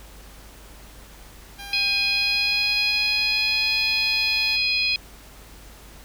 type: tone with pitch glide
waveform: 10% pulse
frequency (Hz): 801 to 873.5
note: G5 to A5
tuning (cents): +37 to -13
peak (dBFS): -27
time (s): 1.58-4.57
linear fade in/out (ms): 20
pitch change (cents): +150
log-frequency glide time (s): 2.12-3.83
type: harmonic tone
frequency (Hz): 830.6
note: G#5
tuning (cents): 0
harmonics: 3 / 4 / 5 / 6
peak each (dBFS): -22 / -30 / -25 / -27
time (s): 1.73-4.96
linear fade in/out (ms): 2
effects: added 50 Hz sine -45 dBFS peak until 6.04 s + pink hiss -47 dBFS RMS until 6.04 s